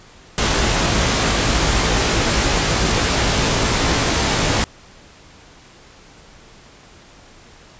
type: noise with comb filter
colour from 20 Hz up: pink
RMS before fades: -17 dBFS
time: 0.38-4.64 s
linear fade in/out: 0 ms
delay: 18 ms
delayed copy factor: +0.5
effects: pink hiss -45 dBFS RMS until 7.79 s + resampled to 16000 Hz